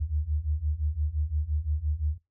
sine beating tone pair, 72.5 / 78.3 Hz, D2 / D#2, -22 / +11 cents, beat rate 5.8 Hz, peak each -30 / -28 dBFS, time 0-2.18 s, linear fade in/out 20 ms, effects noise-tail reverb RT60 0.2 s tail -19 dB re dry

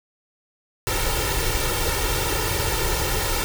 pink noise with comb filter, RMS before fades -23 dBFS, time 0.87-3.44 s, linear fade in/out 0 ms, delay 2.2 ms, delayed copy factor +0.8, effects none

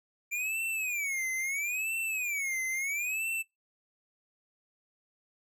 square tone with vibrato, 2353 Hz, D7, 3 cents sharp, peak -31 dBFS, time 0.31-3.43 s, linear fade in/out 20 ms, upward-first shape sine, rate 0.75 Hz, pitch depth 230 cents each way, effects noise-tail reverb RT60 0.2 s tail -26 dB re dry

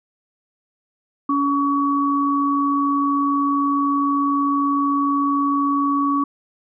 sine tone pair together, 282.2 / 1129 Hz, C#4 / C#6, +31 / +31 cents, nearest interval 2 octaves, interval 2400 cents, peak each -19 dBFS, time 1.29-6.24 s, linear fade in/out 5 ms, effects none

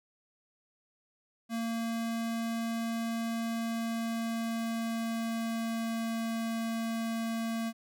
square tone with pitch glide, 229 to 227.3 Hz, A#3 to A#3, -31 to -43 cents, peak -32 dBFS, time 1.49-7.73 s, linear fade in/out 50 ms, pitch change -12 cents, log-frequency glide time 3.43-6.25 s, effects none

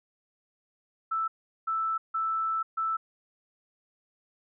sine tone bursts at uneven times, 1320 Hz, E6, 2 cents sharp, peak -26 dBFS, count 4, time 1.11-1.28 / 1.67-1.98 / 2.14-2.63 / 2.77-2.97 s, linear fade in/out 10 ms, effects none

